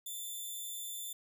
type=tone; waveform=5% pulse; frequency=3538 Hz; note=A7; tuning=9 cents sharp; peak=-32 dBFS; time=0.06-1.13 s; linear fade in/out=5 ms; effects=none